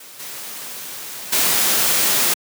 white noise with level steps, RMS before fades -40 / -32 / -17 dBFS, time 0-2.34 s, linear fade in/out 5 ms, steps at 0.19 / 1.32 s, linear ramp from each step 10 ms, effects high-pass 150 Hz 12 dB/octave

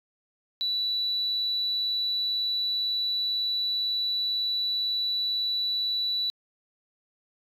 sine tone, 3951 Hz, B7, in tune, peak -24 dBFS, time 0.61-6.3 s, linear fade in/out 0 ms, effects tanh soft clip ceiling -20 dBFS

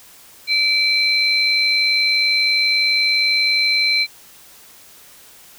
sine tone pair together, 2327 / 4084 Hz, D7 / C8, -17 / -43 cents, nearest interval minor seventh, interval 974 cents, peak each -16 dBFS, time 0.47-4.07 s, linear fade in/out 50 ms, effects tanh soft clip ceiling -7 dBFS + white hiss -45 dBFS RMS until 5.58 s

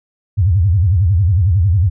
sine tone with vibrato, 92 Hz, F#2, 9 cents flat, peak -9 dBFS, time 0.37-1.9 s, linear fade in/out 20 ms, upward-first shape sine, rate 11 Hz, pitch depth 250 cents each way, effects none

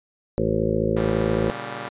harmonic tone, 54.5 Hz, A1, 16 cents flat, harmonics 1 / 2 / 3 / 4 / 6 / 7 / 8 / 9 / 10, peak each -32 / -29 / -28 / -27 / -30 / -26 / -31 / -27 / -28 dBFS, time 0.38-1.5 s, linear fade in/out 0 ms
5% pulse chord, G diminished, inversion first, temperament just, 117.6 / 141.12 / 196 Hz, Bb2 / Db3 / G3, +16 / +31 / 0 cents, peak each -24 dBFS, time 0.96-1.89 s, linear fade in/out 10 ms
effects resampled to 8000 Hz

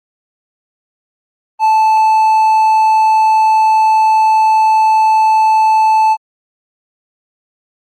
triangle tone, 875 Hz, A5, 10 cents flat, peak -5 dBFS, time 1.59-6.17 s, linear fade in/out 50 ms, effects Opus 24 kbps

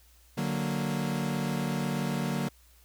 40% pulse chord, D augmented, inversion none, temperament equal, 146.83 / 185 / 233.1 Hz, D3 / F#3 / A#3, 0 / 0 / 0 cents, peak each -32 / -32 / -32 dBFS, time 0.37-2.49 s, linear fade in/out 10 ms, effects added 60 Hz sine -58 dBFS peak until 2.84 s + white hiss -62 dBFS RMS until 2.84 s

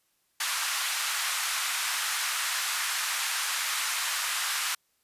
pink band-pass noise, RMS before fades -30 dBFS, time 0.4-4.75 s, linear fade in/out 5 ms, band 1100 to 13000 Hz, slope 24 dB/octave, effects white hiss -72 dBFS RMS until 5.03 s + resampled to 32000 Hz

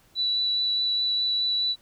sine tone with vibrato, 3951 Hz, B7, in tune, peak -22 dBFS, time 0.15-1.76 s, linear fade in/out 50 ms, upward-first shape triangle, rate 4.8 Hz, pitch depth 10 cents each way, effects pink hiss -60 dBFS RMS until 1.81 s

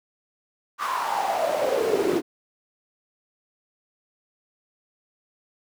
brown noise with high-pass filter sweep, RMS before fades -24 dBFS, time 0.78-2.22 s, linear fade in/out 50 ms, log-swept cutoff 1200 to 330 Hz, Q 7.1, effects none

